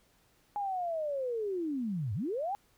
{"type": "linear two-way sweep", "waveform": "sine", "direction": "down then up", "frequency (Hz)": [833, 92.5, 833], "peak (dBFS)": -31, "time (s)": [0.56, 2.55], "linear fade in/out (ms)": 0, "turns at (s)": 2.14, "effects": ["pink hiss -68 dBFS RMS until 2.77 s"]}